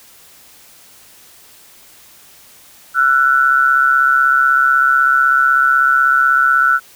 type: tone pair together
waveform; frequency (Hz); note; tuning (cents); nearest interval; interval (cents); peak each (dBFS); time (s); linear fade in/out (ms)
sine; 1343.9 / 1480; E6 / F#6; +33 / 0; major second; 167; -12; 2.94-6.8; 50
effects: white hiss -44 dBFS RMS until 6.95 s